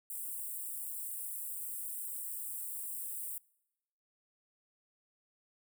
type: high-pass noise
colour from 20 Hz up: white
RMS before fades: -41 dBFS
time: 0.1-3.38 s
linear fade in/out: 2 ms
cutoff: 7900 Hz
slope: 96 dB/octave
effects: noise-tail reverb RT60 0.9 s tail -25 dB re dry